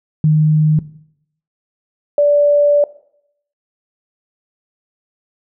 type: tone pair in turn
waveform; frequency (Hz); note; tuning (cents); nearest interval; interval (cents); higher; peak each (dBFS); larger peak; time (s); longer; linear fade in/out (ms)
sine; 154.1 / 581.8; D#3 / D5; -16 / -16; octave + major seventh; 2300; second; -8; neither; 0.24-0.79 / 2.18-2.84; second; 2
effects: noise-tail reverb RT60 0.7 s tail -18 dB re dry